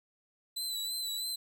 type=tone with vibrato; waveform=sawtooth; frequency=4000 Hz; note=B7; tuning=21 cents sharp; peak=-31 dBFS; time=0.56-1.36 s; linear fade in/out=10 ms; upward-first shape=sine; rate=3.1 Hz; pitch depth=40 cents each way; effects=none